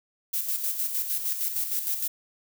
violet noise with tremolo, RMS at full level -27 dBFS, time 0.33-2.08 s, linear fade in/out 10 ms, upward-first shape square, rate 6.5 Hz, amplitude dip 50%, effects none

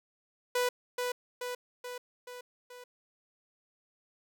sawtooth tone with echo, 493.9 Hz, B4, in tune, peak -23 dBFS, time 0.55-0.69 s, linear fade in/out 5 ms, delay 430 ms, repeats 5, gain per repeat -4 dB, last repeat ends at 2.84 s, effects none

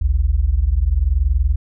sine tone pair together, 52.61 / 73.3 Hz, G#1 / D2, +23 / -3 cents, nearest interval tritone, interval 574 cents, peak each -16 dBFS, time 0.01-1.56 s, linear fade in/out 10 ms, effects none

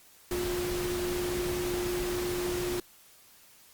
sine tone in noise, 356.3 Hz, F4, 35 cents sharp, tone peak -30 dBFS, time 0.31-2.8 s, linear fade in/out 2 ms, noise pink, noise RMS -36 dBFS, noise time 0.31-2.8 s, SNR +3 dB, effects white hiss -57 dBFS RMS until 3.73 s + Opus 48 kbps

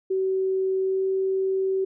sine tone with pitch glide, 380 to 382.4 Hz, F#4 to G4, +46 to -43 cents, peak -21 dBFS, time 0.1-1.85 s, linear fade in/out 10 ms, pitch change +11 cents, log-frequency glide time 0.8-1.05 s, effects none

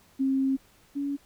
sine tone pair in turn, 267.8 / 282.2 Hz, C4 / C#4, +40 / +31 cents, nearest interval minor second, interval 91 cents, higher second, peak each -22 / -27 dBFS, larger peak first, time 0.19-0.57 / 0.95-1.17 s, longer first, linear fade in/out 20 ms, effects pink hiss -60 dBFS RMS until 1.25 s

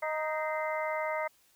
harmonic tone with a mistuned harmonic, 311.1 Hz, D#4, in tune, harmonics 2 / 3 / 4 / 5 / 6 / 7, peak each -33 / -36 / -39 / -45 / -45 / -38 dBFS, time 0.02-1.28 s, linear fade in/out 10 ms, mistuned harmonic 7, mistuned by -86 cents, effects white hiss -66 dBFS RMS until 1.55 s

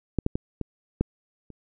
clicks, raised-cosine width 3 ms, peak -10 / -10 / -13 / -16 / -9 / -30 dBFS, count 6, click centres 0.187 / 0.264 / 0.355 / 0.613 / 1.01 / 1.503 s, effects none

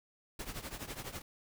pink noise with tremolo, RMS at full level -40 dBFS, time 0.39-1.22 s, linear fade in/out 5 ms, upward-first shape triangle, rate 12 Hz, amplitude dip 85%, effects none

